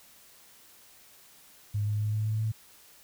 sine tone with pitch steps, 103.83 / 105.04 / 106.26 / 107.49 / 108.74 / 110 Hz, G#2 / G#2 / G#2 / A2 / A2 / A2, 0 / +20 / +40 / -40 / -20 / 0 cents, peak -26 dBFS, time 1.74-2.52 s, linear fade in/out 10 ms, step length 130 ms, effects white hiss -56 dBFS RMS until 3.03 s

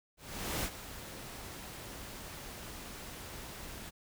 pink noise with ADSR envelope, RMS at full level -34 dBFS, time 0.17-3.91 s, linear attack 470 ms, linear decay 58 ms, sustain -12 dB, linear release 28 ms, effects none

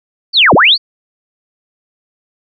sine linear two-way sweep, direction down then up, 4739 to 103.83 to 4739 Hz, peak -4 dBFS, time 0.33-0.78 s, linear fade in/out 50 ms, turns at 0.54 s, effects none

